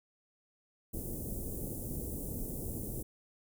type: band-stop noise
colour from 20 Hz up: pink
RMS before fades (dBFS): -39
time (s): 0.93-3.03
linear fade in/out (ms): 10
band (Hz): 480 to 9500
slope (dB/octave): 24
effects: none